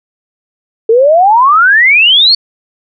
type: exponential sweep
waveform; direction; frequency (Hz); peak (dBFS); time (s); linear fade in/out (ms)
sine; up; 435.6 to 4503; -3; 0.89-2.35; 5
effects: none

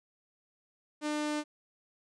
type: tone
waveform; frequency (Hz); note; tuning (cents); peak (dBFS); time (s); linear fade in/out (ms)
sawtooth; 299.9; D4; +36; -27; 1.01-1.44; 50
effects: resampled to 22050 Hz

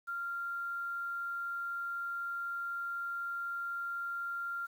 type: tone with quantisation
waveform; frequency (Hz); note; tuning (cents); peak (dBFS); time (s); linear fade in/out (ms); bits
sine; 1388; F6; -11; -35; 0.07-4.67; 20; 10
effects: none

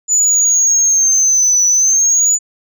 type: linear two-way sweep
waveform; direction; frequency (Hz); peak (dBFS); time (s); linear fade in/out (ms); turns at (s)
sine; down then up; 6990 to 5920 to 6990; -7; 0.08-2.39; 50; 1.66
effects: tanh soft clip ceiling -6 dBFS

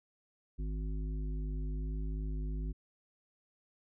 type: harmonic tone with a mistuned harmonic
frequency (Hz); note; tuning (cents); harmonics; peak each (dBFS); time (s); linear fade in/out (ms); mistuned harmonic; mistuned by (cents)
51.91; G#1; 0; 1 / 3 / 5 / 7; -34 / -44 / -48 / -54; 0.58-2.73; 20; 1; -18
effects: none

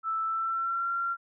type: tone with pitch glide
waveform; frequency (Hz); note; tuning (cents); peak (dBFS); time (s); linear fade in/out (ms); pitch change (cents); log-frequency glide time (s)
sine; 1320 to 1374.5; E6 to F6; +2 to -28; -27; 0.03-1.17; 50; +70; 0.25-0.89
effects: none

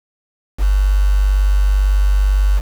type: tone with quantisation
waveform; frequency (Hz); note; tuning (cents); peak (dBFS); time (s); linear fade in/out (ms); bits
sine; 48.99; G1; 0; -10; 0.58-2.62; 50; 5
effects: none

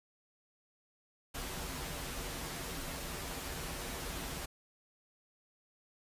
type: noise with comb filter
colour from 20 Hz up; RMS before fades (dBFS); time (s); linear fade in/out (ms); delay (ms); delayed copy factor
pink; -41; 1.34-4.46; 10; 9.5; -0.6
effects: resampled to 32000 Hz

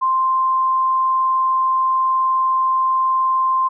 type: tone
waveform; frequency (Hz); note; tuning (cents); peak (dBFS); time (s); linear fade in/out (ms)
sine; 1046.5; C6; 0; -14; 0.01-3.69; 20
effects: none

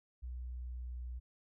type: tone with pitch glide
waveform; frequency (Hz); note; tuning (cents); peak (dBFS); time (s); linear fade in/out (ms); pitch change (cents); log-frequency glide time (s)
sine; 61.74 to 61.24; B1 to B1; 0 to -14; -40; 0.22-1.2; 20; -14; 0.49-0.96
effects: none

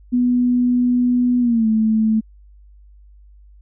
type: tone with pitch glide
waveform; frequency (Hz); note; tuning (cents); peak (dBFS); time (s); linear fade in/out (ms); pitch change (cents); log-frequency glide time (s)
sine; 246.3 to 219.4; B3 to A3; -5 to -5; -13; 0.12-2.21; 20; -200; 1.4-1.67
effects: added 50 Hz sine -43 dBFS peak until 3.61 s

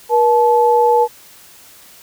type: tone pair together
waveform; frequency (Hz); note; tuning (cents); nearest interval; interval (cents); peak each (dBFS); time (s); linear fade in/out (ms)
sine; 478.6 / 866; A#4 / A5; +46 / -28; minor seventh; 1026; -12; 0.09-1.08; 50
effects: white hiss -43 dBFS RMS until 2.02 s

